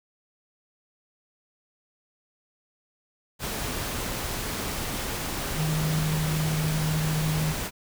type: tone in noise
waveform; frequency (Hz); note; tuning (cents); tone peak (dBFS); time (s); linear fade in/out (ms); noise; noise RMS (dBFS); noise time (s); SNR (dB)
sine; 155.56; D#3; 0; -24; 5.55-7.55; 50; pink; -31; 3.39-7.71; +4
effects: none